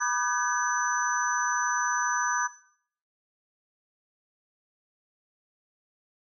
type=tone cluster; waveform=sine; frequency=977 / 1207 / 1521 / 1681 / 6010 Hz; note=B5 / D6 / F#6 / G#6 / F#8; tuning=-19 / +47 / +47 / +20 / +26 cents; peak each=-31 dBFS; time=0-2.48 s; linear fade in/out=20 ms; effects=noise-tail reverb RT60 0.6 s tail -18 dB re dry